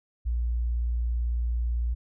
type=tone; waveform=sine; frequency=59 Hz; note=A#1; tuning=22 cents sharp; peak=-24 dBFS; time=0.25-1.95 s; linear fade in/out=20 ms; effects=none